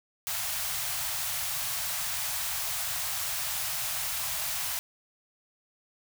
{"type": "band-stop noise", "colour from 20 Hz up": "white", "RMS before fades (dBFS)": -32, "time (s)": [0.27, 4.79], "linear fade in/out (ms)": 0, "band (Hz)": [160, 600], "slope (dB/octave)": 96, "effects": []}